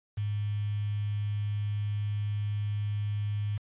sine tone with quantisation, 103.83 Hz, G#2, in tune, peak -28 dBFS, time 0.17-3.58 s, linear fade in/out 10 ms, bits 8, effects resampled to 8000 Hz

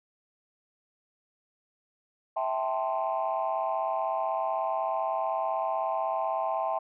sine chord, A minor seventh, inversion second, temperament equal with one note detuned, 654.3 / 784 / 880 / 1046.5 Hz, E5 / G5 / A5 / C6, -13 / 0 / 0 / 0 cents, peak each -30 / -31 / -33 / -33 dBFS, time 2.36-6.79 s, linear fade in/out 10 ms, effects tanh soft clip ceiling -19 dBFS

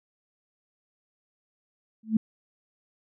sine tone with exponential growth, 220 Hz, A3, in tune, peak -15 dBFS, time 2.03-2.17 s, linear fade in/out 5 ms, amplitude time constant 30 ms, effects none

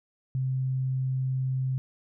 sine tone, 130.81 Hz, C3, in tune, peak -25 dBFS, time 0.35-1.78 s, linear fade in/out 0 ms, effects none

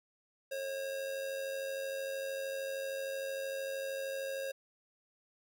square tone with amplitude modulation, 541 Hz, C#5, 42 cents flat, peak -35 dBFS, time 0.51-4.52 s, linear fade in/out 10 ms, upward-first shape sine, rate 93.1 Hz, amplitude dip 45%, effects none

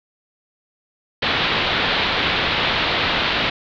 white low-pass noise, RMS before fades -20 dBFS, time 1.22-3.5 s, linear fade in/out 5 ms, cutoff 4000 Hz, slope 48 dB/octave, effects none

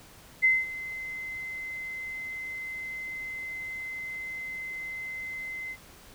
sine tone with ADSR envelope, 2060 Hz, C7, 28 cents flat, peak -17 dBFS, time 0.42-5.77 s, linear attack 25 ms, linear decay 210 ms, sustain -17 dB, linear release 56 ms, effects pink hiss -52 dBFS RMS until 6.14 s

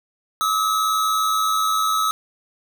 square tone pair together, 1186 / 1286.4 Hz, D6 / E6, +17 / -43 cents, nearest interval minor second, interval 140 cents, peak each -28 / -19 dBFS, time 0.41-2.11 s, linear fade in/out 0 ms, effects 8-bit

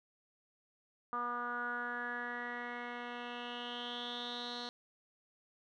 10% pulse tone with low-pass filter sweep, 241.7 Hz, B3, 37 cents flat, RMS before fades -41 dBFS, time 1.13-4.69 s, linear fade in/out 0 ms, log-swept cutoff 1200 to 4300 Hz, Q 7.2, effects none

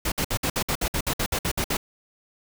pink noise bursts, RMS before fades -25 dBFS, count 14, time 0.05-1.77 s, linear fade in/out 5 ms, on 69 ms, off 58 ms, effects none

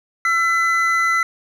triangle tone pair together, 1346 / 2008 Hz, E6 / B6, +36 / +28 cents, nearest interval perfect fifth, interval 692 cents, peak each -16 dBFS, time 0.25-1.23 s, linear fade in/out 2 ms, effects none

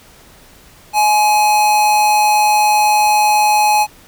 square tone with amplitude modulation, 842 Hz, G#5, 24 cents sharp, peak -9 dBFS, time 0.93-3.87 s, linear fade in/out 50 ms, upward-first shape sine, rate 210 Hz, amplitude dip 30%, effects pink hiss -44 dBFS RMS until 4.07 s

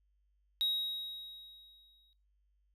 triangle tone with exponential decay, 3800 Hz, A#7, 33 cents sharp, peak -27 dBFS, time 0.61-2.13 s, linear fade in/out 0 ms, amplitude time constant 330 ms, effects noise-tail reverb RT60 0.3 s tail -19 dB re dry + added 50 Hz sine -70 dBFS peak until 2.74 s

